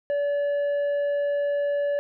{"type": "tone with tanh clipping", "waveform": "sine", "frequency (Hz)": 574, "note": "D5", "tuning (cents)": -40, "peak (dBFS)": -23, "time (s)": [0.1, 1.99], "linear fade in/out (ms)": 0, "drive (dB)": 5, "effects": []}